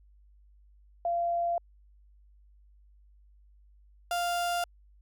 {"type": "tone pair in turn", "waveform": ["sine", "35% pulse"], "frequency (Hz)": [688, 698], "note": ["F5", "F5"], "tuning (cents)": [-26, -1], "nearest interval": "unison", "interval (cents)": 25, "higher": "second", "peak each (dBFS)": -26, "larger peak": "neither", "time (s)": [[1.05, 1.58], [4.11, 4.64]], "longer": "neither", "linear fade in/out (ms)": 2, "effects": ["added 50 Hz sine -56 dBFS peak until 5.01 s"]}